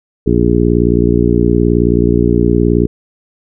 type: harmonic tone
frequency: 59 Hz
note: A#1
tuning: 22 cents sharp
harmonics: 1 / 2 / 3 / 4 / 5 / 6 / 7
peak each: -16 / -16 / -16 / -16 / -16 / -16 / -16 dBFS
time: 0.26-2.87 s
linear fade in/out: 10 ms
effects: none